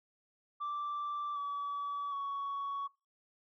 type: tone with pitch steps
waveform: sine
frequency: 1171 / 1144.3 / 1118.1 Hz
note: D6 / D6 / C#6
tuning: -5 / -45 / +15 cents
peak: -33 dBFS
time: 0.6-2.88 s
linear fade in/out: 20 ms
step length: 760 ms
effects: noise-tail reverb RT60 0.3 s tail -22 dB re dry + tanh soft clip ceiling -33 dBFS